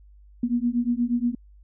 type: beating tone pair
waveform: sine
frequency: 236.1 / 244.5 Hz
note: A#3 / B3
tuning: +22 / -17 cents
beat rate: 8.4 Hz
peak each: -24 dBFS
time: 0.43-1.35 s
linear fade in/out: 5 ms
effects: added 50 Hz sine -48 dBFS peak until 1.63 s